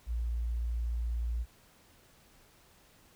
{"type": "tone", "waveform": "sine", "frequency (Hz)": 58.27, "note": "A#1", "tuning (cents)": 0, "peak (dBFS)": -30, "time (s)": [0.06, 1.46], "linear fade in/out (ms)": 50, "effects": ["pink hiss -62 dBFS RMS until 3.15 s"]}